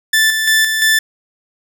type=tone with tremolo; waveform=sawtooth; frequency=1760 Hz; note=A6; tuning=in tune; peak=-6 dBFS; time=0.13-0.99 s; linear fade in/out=5 ms; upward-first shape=square; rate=2.9 Hz; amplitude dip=45%; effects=none